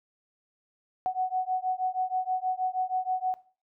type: beating tone pair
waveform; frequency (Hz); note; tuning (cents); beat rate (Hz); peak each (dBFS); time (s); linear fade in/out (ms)
sine; 740 / 746.3; F#5 / F#5; 0 / +15; 6.3; -29 / -29; 1.06-3.34; 0
effects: noise-tail reverb RT60 0.4 s tail -18 dB re dry